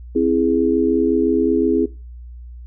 sine chord, C augmented, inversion none, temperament equal, 261.6 / 329.6 / 415.3 Hz, C4 / E4 / G#4, 0 / 0 / 0 cents, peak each -18 dBFS, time 0.15-1.86 s, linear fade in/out 10 ms, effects noise-tail reverb RT60 0.3 s tail -20 dB re dry + added 60 Hz sine -33 dBFS peak until 2.66 s

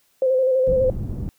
sine tone with vibrato, 519 Hz, C5, 14 cents flat, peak -15 dBFS, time 0.22-0.9 s, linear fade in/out 2 ms, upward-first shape square, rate 12 Hz, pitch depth 30 cents each way
pink low-pass noise, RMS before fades -27 dBFS, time 0.67-1.29 s, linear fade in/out 0 ms, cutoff 200 Hz, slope 12 dB/octave
effects white hiss -63 dBFS RMS until 1.38 s

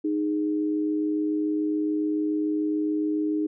sine tone pair together, 308.3 / 415.3 Hz, D#4 / G#4, -16 / 0 cents, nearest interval perfect fourth, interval 516 cents, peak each -23 / -32 dBFS, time 0.04-3.47 s, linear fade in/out 10 ms, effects none

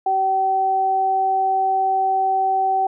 sine tone pair together, 383.2 / 766.4 Hz, G4 / G5, -39 / -39 cents, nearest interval octave, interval 1200 cents, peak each -28 / -16 dBFS, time 0.06-2.87 s, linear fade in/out 5 ms, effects none

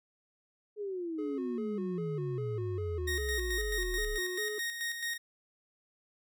sine exponential sweep, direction down, 427.7 to 33.11 Hz, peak -34 dBFS, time 0.76-4.2 s, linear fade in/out 50 ms
triangle tone with vibrato, 392 Hz, G4, in tune, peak -34 dBFS, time 1.18-4.59 s, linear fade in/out 10 ms, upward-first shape square, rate 2.5 Hz, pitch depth 130 cents each way
sawtooth tone with tremolo, 1864.7 Hz, A#6, in tune, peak -29 dBFS, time 3.07-5.18 s, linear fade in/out 10 ms, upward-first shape square, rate 4.6 Hz, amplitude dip 50%
effects none

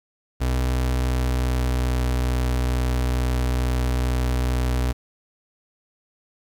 35% pulse tone with pitch glide, 62.9 to 62.25 Hz, B1 to B1, +32 to +14 cents, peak -18 dBFS, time 0.4-4.93 s, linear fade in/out 20 ms, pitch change -18 cents, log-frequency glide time 0.89-2 s, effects 9-bit

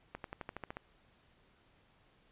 accelerating click train, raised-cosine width 0.5 ms, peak -26 dBFS, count 9, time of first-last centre 0.15-0.769 s, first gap 92 ms, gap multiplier 0.95, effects pink hiss -68 dBFS RMS until 2.31 s + resampled to 8000 Hz

